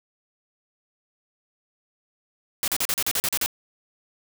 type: noise bursts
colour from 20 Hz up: white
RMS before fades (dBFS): -24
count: 10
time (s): 2.63-3.461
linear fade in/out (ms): 0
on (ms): 48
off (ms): 39
effects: none